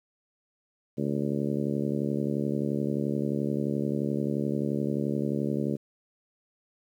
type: harmonic tone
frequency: 71.5 Hz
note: D2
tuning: 46 cents flat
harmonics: 2 / 3 / 4 / 5 / 6 / 7 / 8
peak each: -32 / -30 / -33 / -34 / -36 / -40 / -40 dBFS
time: 0.97-5.77 s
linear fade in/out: 20 ms
effects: 10-bit